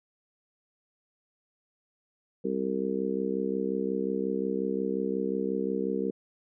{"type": "harmonic tone", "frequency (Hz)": 65.6, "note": "C2", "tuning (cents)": 5, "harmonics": [3, 4, 5, 6, 7], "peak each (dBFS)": [-33, -34, -36, -33, -32], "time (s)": [2.44, 6.11], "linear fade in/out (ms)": 10, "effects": []}